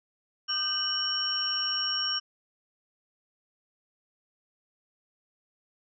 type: tone cluster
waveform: sine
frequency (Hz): 1214 / 1548 / 2981 / 5540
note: D#6 / G6 / F#7 / F8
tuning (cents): -43 / -22 / +12 / -15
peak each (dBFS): -38 / -37 / -31 / -29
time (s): 0.48-2.2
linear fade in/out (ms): 20
effects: none